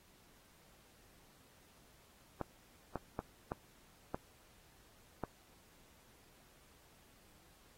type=clicks; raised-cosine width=1 ms; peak=-23 dBFS; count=6; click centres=2.413 / 2.957 / 3.191 / 3.519 / 4.145 / 5.237 s; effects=pink hiss -66 dBFS RMS until 7.77 s + AAC 48 kbps